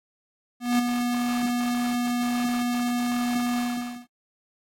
square tone with ADSR envelope, 242.8 Hz, B3, 29 cents flat, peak -18 dBFS, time 0.6-4.07 s, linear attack 190 ms, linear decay 10 ms, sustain -6 dB, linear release 490 ms, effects AAC 48 kbps

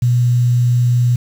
sine tone with quantisation, 121.9 Hz, B2, 22 cents flat, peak -10 dBFS, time 0.02-1.16 s, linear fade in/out 5 ms, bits 6, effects none

